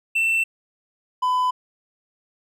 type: tone pair in turn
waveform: triangle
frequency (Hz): 2681 / 1004.2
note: E7 / B5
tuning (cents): +29 / +29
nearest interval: octave + perfect fourth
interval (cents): 1700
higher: first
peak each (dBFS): -16 / -16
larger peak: neither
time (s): 0.15-0.44 / 1.22-1.51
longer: neither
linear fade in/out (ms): 10
effects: none